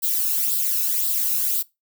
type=noise with flanger; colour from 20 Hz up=violet; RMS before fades=-22 dBFS; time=0.02-1.63 s; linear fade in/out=20 ms; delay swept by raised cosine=0.23 to 0.78 ms; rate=1.9 Hz; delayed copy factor=+0.55; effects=noise-tail reverb RT60 0.2 s tail -20 dB re dry